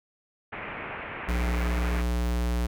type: low-pass noise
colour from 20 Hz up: white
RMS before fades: -37 dBFS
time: 0.52-2.02 s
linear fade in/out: 10 ms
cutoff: 2500 Hz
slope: 48 dB/octave
type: tone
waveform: square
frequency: 59.9 Hz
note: A#1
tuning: 48 cents sharp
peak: -25 dBFS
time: 1.28-2.67 s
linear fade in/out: 10 ms
effects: none